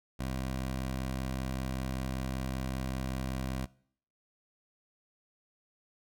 15% pulse tone, 65.2 Hz, C2, 5 cents flat, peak -27 dBFS, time 0.19-3.66 s, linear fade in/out 10 ms, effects noise-tail reverb RT60 0.6 s tail -22 dB re dry

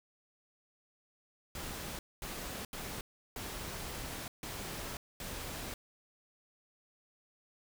pink noise bursts at uneven times, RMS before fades -42 dBFS, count 6, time 1.55-1.99 / 2.22-2.65 / 2.73-3.01 / 3.36-4.28 / 4.43-4.97 / 5.2-5.74 s, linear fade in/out 2 ms, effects none

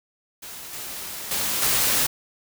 white noise with level steps, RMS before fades -38 / -34 / -25 / -21 dBFS, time 0.42-2.07 s, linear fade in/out 10 ms, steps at 0.73 / 1.31 / 1.62 s, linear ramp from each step 2 ms, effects none

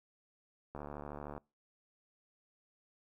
click train, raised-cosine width 1 ms, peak -30 dBFS, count 47, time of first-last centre 0.75-1.378 s, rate 73.2 Hz, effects noise-tail reverb RT60 0.3 s tail -26 dB re dry

